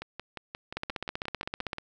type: two click trains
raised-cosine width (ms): 0.3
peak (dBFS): -16 / -21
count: 16 / 11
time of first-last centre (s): 0.77-1.732 / 0.02-1.784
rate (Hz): 15.6 / 5.67
effects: none